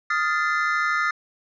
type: chord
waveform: triangle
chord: F dominant seventh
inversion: third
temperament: equal with one note detuned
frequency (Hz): 1244.5 / 1396.9 / 1760 / 2053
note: Eb6 / F6 / A6 / C7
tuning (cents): 0 / 0 / 0 / -33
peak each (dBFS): -23 / -24 / -24 / -27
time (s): 0.1-1.11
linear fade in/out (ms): 5
effects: resampled to 16000 Hz